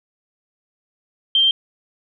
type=tone; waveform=sine; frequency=3156 Hz; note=G7; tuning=11 cents sharp; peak=-12 dBFS; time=1.35-1.51 s; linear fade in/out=2 ms; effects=none